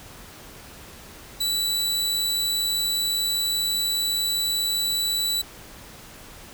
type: tone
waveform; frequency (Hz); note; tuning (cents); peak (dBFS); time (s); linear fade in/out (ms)
sawtooth; 3951; B7; 0; -19; 1.4-5.42; 10
effects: pink hiss -44 dBFS RMS until 6.53 s